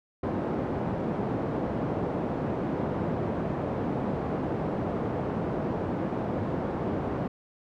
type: band-pass noise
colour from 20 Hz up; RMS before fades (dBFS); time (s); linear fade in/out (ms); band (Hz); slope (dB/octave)
pink; -30; 0.23-7.28; 5; 130 to 690; 12
effects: none